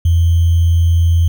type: tone with sample-and-hold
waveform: sine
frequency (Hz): 84.3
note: E2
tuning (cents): +39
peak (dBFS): -8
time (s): 0.05-1.28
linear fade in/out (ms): 5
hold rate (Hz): 3150
effects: none